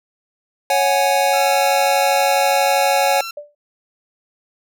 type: chord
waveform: square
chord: C# suspended fourth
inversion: none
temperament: just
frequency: 554.4 / 739.2 / 831.5 Hz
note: C#5 / F#5 / G#5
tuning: 0 / -2 / +2 cents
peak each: -19 dBFS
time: 0.7-3.21 s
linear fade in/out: 2 ms
type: tone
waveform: 15% pulse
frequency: 1353 Hz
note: E6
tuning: 45 cents sharp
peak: -20 dBFS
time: 1.33-3.31 s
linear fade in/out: 5 ms
type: tone with exponential decay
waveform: sine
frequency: 587.3 Hz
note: D5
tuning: in tune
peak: -24 dBFS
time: 3.37-3.55 s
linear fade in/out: 5 ms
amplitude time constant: 38 ms
effects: none